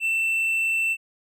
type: tone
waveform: triangle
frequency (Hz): 2676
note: E7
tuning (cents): +25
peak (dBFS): -19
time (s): 0-0.97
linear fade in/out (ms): 50
effects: none